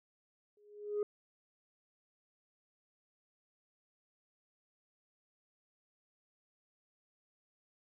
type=tone with exponential growth; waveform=sine; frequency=415.3 Hz; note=G#4; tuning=in tune; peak=-27 dBFS; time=0.57-1.03 s; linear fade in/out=2 ms; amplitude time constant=100 ms; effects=tanh soft clip ceiling -29 dBFS